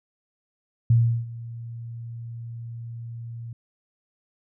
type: tone with ADSR envelope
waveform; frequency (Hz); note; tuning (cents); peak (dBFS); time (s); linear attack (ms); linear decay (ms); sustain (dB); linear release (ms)
sine; 116.54; A#2; 0; -13; 0.9-3.53; 4; 350; -20; 3
effects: none